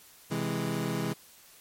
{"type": "chord", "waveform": "25% pulse", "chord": "C augmented", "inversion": "none", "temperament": "equal", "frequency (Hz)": [130.81, 164.81, 207.7], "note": ["C3", "E3", "G#3"], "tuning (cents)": [0, 0, 0], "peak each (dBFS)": [-31, -29, -30], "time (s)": [0.3, 1.14], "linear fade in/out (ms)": 20, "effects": ["white hiss -55 dBFS RMS until 1.6 s", "MP3 64 kbps"]}